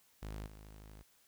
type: tone with level steps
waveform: sawtooth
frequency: 52.5 Hz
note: G#1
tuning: 19 cents sharp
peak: -38 / -48 dBFS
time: 0.22-1.03 s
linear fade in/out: 10 ms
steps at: 0.46 s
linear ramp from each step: 2 ms
effects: white hiss -69 dBFS RMS until 1.27 s